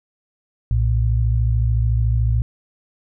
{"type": "tone pair together", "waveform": "sine", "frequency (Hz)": [60.55, 114.3], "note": ["B1", "A#2"], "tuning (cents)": [-34, -34], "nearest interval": "major seventh", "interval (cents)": 1100, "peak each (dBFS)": [-17, -18], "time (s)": [0.71, 2.42], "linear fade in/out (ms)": 0, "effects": []}